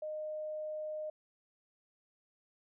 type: tone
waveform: sine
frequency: 615 Hz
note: D#5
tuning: 20 cents flat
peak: -37 dBFS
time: 0.02-1.1 s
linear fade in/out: 5 ms
effects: none